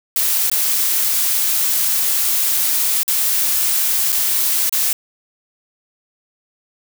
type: noise with dropouts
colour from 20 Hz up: blue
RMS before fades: -17 dBFS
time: 0.16-4.93 s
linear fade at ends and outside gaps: 2 ms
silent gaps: 0.499-0.515 / 3.032-3.079 / 4.121-4.126 / 4.695-4.725 s
effects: none